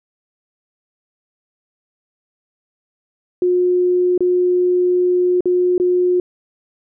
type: tone with dropouts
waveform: sine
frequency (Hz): 359.7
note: F#4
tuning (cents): -49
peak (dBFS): -12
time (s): 3.42-6.2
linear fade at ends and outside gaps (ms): 2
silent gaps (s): 4.178-4.206 / 5.407-5.456 / 5.78-5.799
effects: none